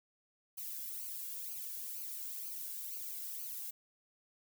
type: noise with flanger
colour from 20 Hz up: violet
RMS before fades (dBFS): -43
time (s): 0.57-3.71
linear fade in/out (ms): 10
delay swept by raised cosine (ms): 0.55 to 1.65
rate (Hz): 2.1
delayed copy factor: -0.9
effects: none